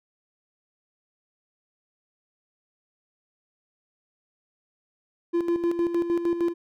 triangle tone with tremolo, 342.5 Hz, F4, 34 cents flat, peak -18 dBFS, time 5.33-6.54 s, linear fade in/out 20 ms, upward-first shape square, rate 6.5 Hz, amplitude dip 60%, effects none

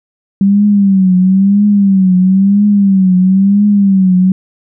sine tone with vibrato, 194.4 Hz, G3, 14 cents flat, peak -5 dBFS, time 0.41-4.32 s, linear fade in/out 2 ms, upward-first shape triangle, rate 1 Hz, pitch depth 120 cents each way, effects none

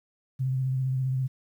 sine tone with vibrato, 130.81 Hz, C3, in tune, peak -24 dBFS, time 0.39-1.28 s, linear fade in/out 20 ms, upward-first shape triangle, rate 15 Hz, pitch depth 36 cents each way, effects 10-bit

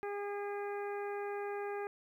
harmonic tone, 406.8 Hz, G#4, 36 cents flat, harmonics 1 / 2 / 3 / 4 / 5 / 6, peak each -38 / -43 / -49 / -49 / -53 / -55 dBFS, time 0.03-1.87 s, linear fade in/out 0 ms, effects 12-bit

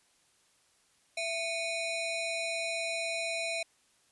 30% pulse ring-modulated tone, 1568 Hz, G6, in tune, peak -26 dBFS, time 1.17-3.63 s, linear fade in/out 5 ms, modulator 902 Hz, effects white hiss -68 dBFS RMS until 4.11 s + resampled to 24000 Hz

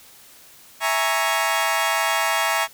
20% pulse chord, A# half-diminished seventh, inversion second, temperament equal, 659.3 / 830.6 / 932.3 / 1108.7 Hz, E5 / G#5 / A#5 / C#6, 0 / 0 / 0 / 0 cents, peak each -20 dBFS, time 0.8-2.68 s, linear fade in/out 50 ms, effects white hiss -48 dBFS RMS until 2.73 s

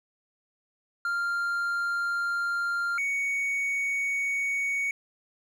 triangle tone pair in turn, 1394 / 2233 Hz, F6 / C#7, -4 / +12 cents, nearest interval minor sixth, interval 816 cents, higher second, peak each -24 / -24 dBFS, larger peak neither, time 1.05-2.98 / 2.98-4.91 s, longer neither, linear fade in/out 2 ms, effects none

